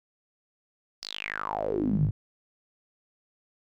sawtooth tone with band-pass filter sweep, 52 Hz, G#1, 3 cents sharp, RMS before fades -29 dBFS, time 1.02-2.11 s, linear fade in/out 10 ms, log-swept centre 5200 to 110 Hz, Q 9, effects none

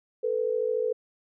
sine tone pair together, 441.5 / 495.2 Hz, A4 / B4, +6 / +5 cents, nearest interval major second, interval 199 cents, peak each -27 dBFS, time 0.23-0.93 s, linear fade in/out 10 ms, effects none

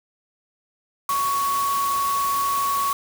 sine tone in noise, 1115 Hz, C#6, 10 cents sharp, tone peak -20 dBFS, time 1.09-2.93 s, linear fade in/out 2 ms, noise white, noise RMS -31 dBFS, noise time 1.09-2.93 s, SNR +8 dB, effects none

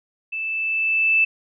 sine tone with level ramp, 2637 Hz, E7, in tune, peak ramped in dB -25 to -13 dBFS, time 0.32-1.25 s, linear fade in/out 10 ms, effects none

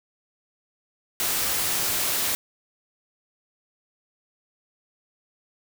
white noise, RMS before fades -25 dBFS, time 1.2-2.35 s, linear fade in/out 0 ms, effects none

